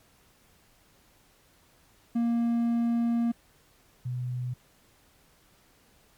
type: tone pair in turn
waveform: triangle / sine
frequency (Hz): 234.2 / 124.67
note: A#3 / B2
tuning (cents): +8 / +17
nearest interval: major seventh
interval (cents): 1091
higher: first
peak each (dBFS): -21 / -29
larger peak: first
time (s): 2.15-3.32 / 4.05-4.54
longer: first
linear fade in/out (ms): 10
effects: pink hiss -62 dBFS RMS until 6.17 s + MP3 96 kbps